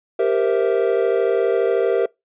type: chord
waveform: triangle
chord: C dominant seventh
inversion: second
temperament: equal with one note detuned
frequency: 392 / 466.2 / 518.7 / 659.3 Hz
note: G4 / Bb4 / C5 / E5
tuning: 0 / 0 / -15 / 0 cents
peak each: -18 / -17 / -22 / -22 dBFS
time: 0.19-2.06 s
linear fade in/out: 5 ms
effects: noise-tail reverb RT60 0.2 s tail -24 dB re dry + resampled to 8000 Hz